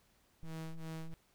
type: ring-modulated tone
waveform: square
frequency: 80.3 Hz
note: E2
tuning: 45 cents flat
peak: -39 dBFS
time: 0.43-1.14 s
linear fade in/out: 0 ms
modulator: 81.8 Hz
effects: pink hiss -71 dBFS RMS until 1.34 s